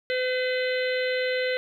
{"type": "harmonic tone", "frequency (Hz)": 508, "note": "B4", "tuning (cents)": 49, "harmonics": [1, 3, 4, 5, 6, 7, 8], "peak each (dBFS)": [-25, -33, -31, -39, -38, -41, -38], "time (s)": [0.1, 1.57], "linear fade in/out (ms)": 0, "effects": ["10-bit"]}